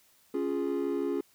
triangle chord, Db major, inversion none, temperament equal, 277.2 / 349.2 / 415.3 Hz, Db4 / F4 / Ab4, 0 / 0 / 0 cents, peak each -30 dBFS, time 0.34-1.21 s, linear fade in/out 5 ms, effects tanh soft clip ceiling -19 dBFS + white hiss -64 dBFS RMS until 1.34 s

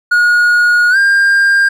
triangle tone with pitch glide, 1443 to 1601.1 Hz, F#6 to G6, -44 to +36 cents, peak -5 dBFS, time 0.11-1.69 s, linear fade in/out 10 ms, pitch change +180 cents, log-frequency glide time 0.9-0.97 s, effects none

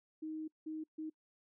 sine tone bursts at uneven times, 313.3 Hz, D#4, 12 cents sharp, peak -39 dBFS, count 3, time 0.22-0.48 / 0.66-0.84 / 0.98-1.1 s, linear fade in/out 10 ms, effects noise-tail reverb RT60 0.1 s tail -25 dB re dry

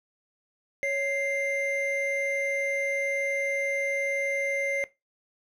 triangle tone pair together, 554.4 / 2093 Hz, C#5 / C7, 0 / 0 cents, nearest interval octave + major seventh, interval 2300 cents, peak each -27 / -26 dBFS, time 0.83-4.84 s, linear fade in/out 0 ms, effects noise-tail reverb RT60 0.2 s tail -17 dB re dry

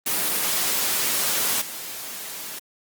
white noise with level steps, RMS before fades -23 / -34 dBFS, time 0.06-2.59 s, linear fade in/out 5 ms, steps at 1.61 s, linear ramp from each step 5 ms, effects high-pass 150 Hz 12 dB/octave + Opus 24 kbps

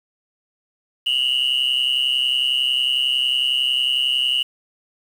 sine tone with amplitude modulation, 2900 Hz, F#7, 35 cents flat, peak -11 dBFS, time 1.06-4.43 s, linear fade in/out 10 ms, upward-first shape sine, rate 131 Hz, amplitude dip 95%, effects tanh soft clip ceiling -12 dBFS + 7-bit

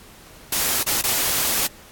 white noise with dropouts, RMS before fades -21 dBFS, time 0.52-1.67 s, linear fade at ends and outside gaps 5 ms, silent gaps 0.832-0.864 / 1.015-1.037 s, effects pink hiss -46 dBFS RMS until 1.91 s + AAC 64 kbps

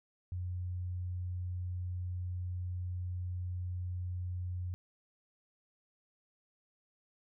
sine tone, 90 Hz, F#2, 47 cents flat, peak -35 dBFS, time 0.32-4.74 s, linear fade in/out 0 ms, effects none

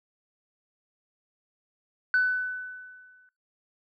sine tone with exponential decay, 1500 Hz, F#6, 23 cents sharp, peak -17 dBFS, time 2.14-3.29 s, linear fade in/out 1 ms, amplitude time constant 250 ms, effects noise-tail reverb RT60 0.3 s tail -26 dB re dry + tanh soft clip ceiling -16 dBFS

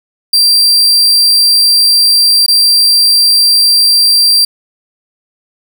40% pulse tone with dropouts, 4713 Hz, D8, 5 cents sharp, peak -4 dBFS, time 0.33-4.45 s, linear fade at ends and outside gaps 5 ms, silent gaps 2.463-2.48 s, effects none

